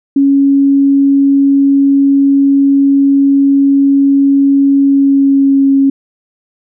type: tone with pitch glide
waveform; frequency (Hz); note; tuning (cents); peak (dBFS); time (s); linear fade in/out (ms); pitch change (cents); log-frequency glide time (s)
sine; 277.2 to 273.7; C#4 to C#4; 0 to -22; -5; 0.16-5.9; 5; -22; 4.83-5.73
effects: none